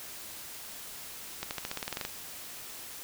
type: accelerating click train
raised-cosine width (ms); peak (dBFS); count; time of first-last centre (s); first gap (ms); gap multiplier
0.2; -16; 12; 1.43-2.051; 79; 0.93
effects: white hiss -44 dBFS RMS until 3.03 s